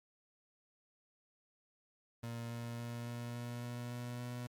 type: tone with pitch steps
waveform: 30% pulse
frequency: 117.1 / 117.85 / 118.6 / 119.35 / 120.11 / 120.88 / 121.65 / 122.43 Hz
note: A#2 / A#2 / A#2 / A#2 / B2 / B2 / B2 / B2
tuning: +8 / +19 / +30 / +41 / -48 / -37 / -26 / -15 cents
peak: -38 dBFS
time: 2.23-4.47 s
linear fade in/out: 5 ms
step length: 280 ms
effects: MP3 96 kbps